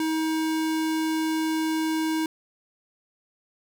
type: tone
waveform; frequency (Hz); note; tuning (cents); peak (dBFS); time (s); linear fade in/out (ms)
square; 317.5; D#4; +35; -24; 0-2.26; 2
effects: none